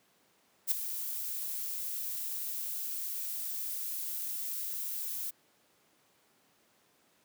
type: noise with ADSR envelope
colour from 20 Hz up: violet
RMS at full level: -26 dBFS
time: 0.67-5.31 s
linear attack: 43 ms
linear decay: 10 ms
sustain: -11 dB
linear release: 16 ms
effects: pink hiss -68 dBFS RMS until 7.24 s + high-pass 200 Hz 12 dB/octave